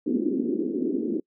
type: band-pass noise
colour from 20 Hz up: pink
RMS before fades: -26 dBFS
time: 0.06-1.2 s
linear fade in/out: 5 ms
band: 230 to 390 Hz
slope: 48 dB/octave
effects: noise-tail reverb RT60 0.1 s tail -26 dB re dry